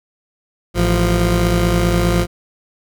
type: tone pair together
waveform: 20% pulse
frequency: 54.96 / 174.5 Hz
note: A1 / F3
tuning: -1 / -1 cents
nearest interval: octave + minor sixth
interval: 2000 cents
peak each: -11 dBFS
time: 0.74-2.27 s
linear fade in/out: 50 ms
effects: none